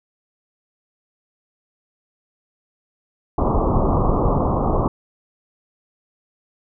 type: low-pass noise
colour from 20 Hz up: pink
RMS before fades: -18 dBFS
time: 3.38-4.88 s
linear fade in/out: 2 ms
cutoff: 1200 Hz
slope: 96 dB/octave
effects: none